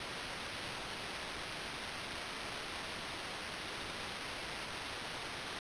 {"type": "noise with sample-and-hold", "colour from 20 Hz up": "white", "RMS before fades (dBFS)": -43, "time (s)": [0, 5.59], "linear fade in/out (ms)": 2, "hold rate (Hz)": 7350, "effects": ["resampled to 22050 Hz"]}